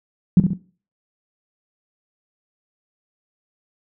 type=tone with echo; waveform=sine; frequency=179.8 Hz; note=F#3; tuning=49 cents flat; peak=-6 dBFS; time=0.37-0.4 s; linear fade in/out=2 ms; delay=67 ms; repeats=2; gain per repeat=-6 dB; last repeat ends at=0.534 s; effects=noise-tail reverb RT60 0.4 s tail -17 dB re dry